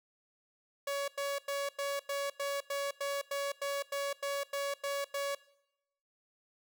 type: tone bursts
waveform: sawtooth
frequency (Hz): 562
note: C#5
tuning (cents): +24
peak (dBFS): -29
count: 15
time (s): 0.87-5.35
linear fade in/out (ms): 5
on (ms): 210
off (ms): 95
effects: noise-tail reverb RT60 0.8 s tail -20 dB re dry